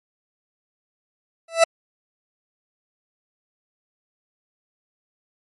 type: tone with exponential growth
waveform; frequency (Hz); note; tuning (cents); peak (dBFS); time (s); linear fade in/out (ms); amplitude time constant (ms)
40% pulse; 661; E5; +5; -7; 1.48-1.64; 5; 33
effects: MP3 48 kbps